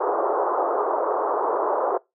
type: band-pass noise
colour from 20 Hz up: pink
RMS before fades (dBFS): -23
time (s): 0-1.98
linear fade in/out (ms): 10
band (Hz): 380 to 1200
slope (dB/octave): 48
effects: noise-tail reverb RT60 0.2 s tail -23 dB re dry